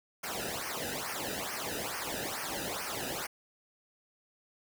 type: noise with flanger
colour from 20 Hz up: pink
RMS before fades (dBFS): -37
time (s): 0.23-3.27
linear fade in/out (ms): 10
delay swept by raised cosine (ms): 0.26 to 0.93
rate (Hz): 2.3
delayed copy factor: -1
effects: none